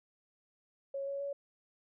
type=tone with pitch steps; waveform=sine; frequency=551 / 557.1 / 563.2 Hz; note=C#5 / C#5 / C#5; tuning=-11 / +9 / +27 cents; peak=-35 dBFS; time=0.94-1.33 s; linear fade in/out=5 ms; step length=130 ms; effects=none